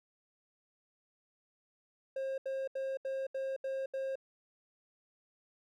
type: tone bursts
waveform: triangle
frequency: 535 Hz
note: C5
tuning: 38 cents sharp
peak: -32 dBFS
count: 7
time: 2.16-4.156 s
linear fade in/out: 5 ms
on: 220 ms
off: 76 ms
effects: none